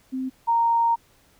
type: tone pair in turn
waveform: sine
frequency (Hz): 260.4 / 928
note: C4 / A#5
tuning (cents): -8 / -8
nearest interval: octave + minor seventh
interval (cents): 2200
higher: second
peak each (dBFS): -25 / -17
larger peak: second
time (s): 0.12-0.3 / 0.47-0.96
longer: second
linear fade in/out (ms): 20
effects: pink hiss -59 dBFS RMS until 1.39 s